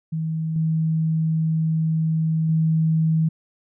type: tone with level steps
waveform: sine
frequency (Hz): 160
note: D#3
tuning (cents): +49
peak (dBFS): -22 / -18 / -16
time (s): 0.12-3.29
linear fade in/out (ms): 10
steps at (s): 0.56 / 2.49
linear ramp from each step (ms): 2
effects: none